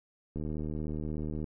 click train, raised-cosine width 3 ms, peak -24 dBFS, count 84, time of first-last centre 0.36-1.442 s, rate 76.7 Hz, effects none

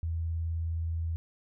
sine tone with vibrato, 82.41 Hz, E2, in tune, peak -29 dBFS, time 0.03-1.16 s, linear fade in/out 0 ms, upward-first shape triangle, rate 19 Hz, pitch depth 20 cents each way, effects none

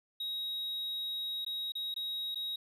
triangle tone with dropouts, 3800 Hz, A#7, 33 cents sharp, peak -33 dBFS, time 0.2-2.56 s, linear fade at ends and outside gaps 5 ms, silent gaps 1.449-1.463 / 1.721-1.752 / 1.942-1.962 / 2.347-2.356 s, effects none

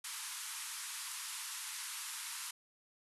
white band-pass noise, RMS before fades -44 dBFS, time 0.04-2.51 s, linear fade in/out 5 ms, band 890 to 12000 Hz, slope 96 dB/octave, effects none

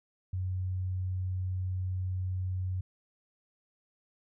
sine tone, 92.5 Hz, F#2, in tune, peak -30 dBFS, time 0.33-2.81 s, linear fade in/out 5 ms, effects none

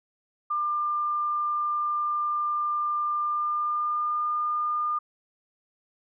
sine tone with pitch glide, 1196 to 1209.9 Hz, D6 to D#6, +31 to -49 cents, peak -24 dBFS, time 0.5-4.99 s, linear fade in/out 10 ms, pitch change +20 cents, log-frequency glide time 3.16-4.27 s, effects none

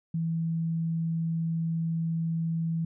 sine tone, 164.3 Hz, E3, 5 cents flat, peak -26 dBFS, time 0.14-2.85 s, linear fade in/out 5 ms, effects none

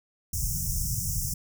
pink band-stop noise, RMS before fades -29 dBFS, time 0.33-1.34 s, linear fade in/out 5 ms, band 180 to 5400 Hz, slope 96 dB/octave, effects none

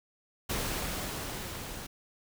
pink noise with level ramp, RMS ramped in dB -32 to -42 dBFS, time 0.49-1.87 s, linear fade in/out 10 ms, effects none

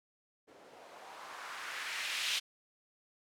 violet noise with low-pass filter sweep, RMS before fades -41 dBFS, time 0.47-2.4 s, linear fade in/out 20 ms, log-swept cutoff 420 to 3300 Hz, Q 1.7, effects none

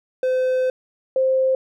triangle / sine tone pair in turn, 513 / 524.4 Hz, C5 / C5, -34 / +4 cents, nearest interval unison, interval 38 cents, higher second, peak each -15 dBFS, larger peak neither, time 0.23-0.7 / 1.16-1.55 s, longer first, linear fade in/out 2 ms, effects none

